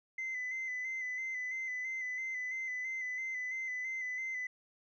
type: tone with vibrato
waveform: sine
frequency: 2037 Hz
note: C7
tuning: 47 cents flat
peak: -34 dBFS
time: 0.18-4.47 s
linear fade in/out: 5 ms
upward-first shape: square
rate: 3 Hz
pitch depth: 29 cents each way
effects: tanh soft clip ceiling -33 dBFS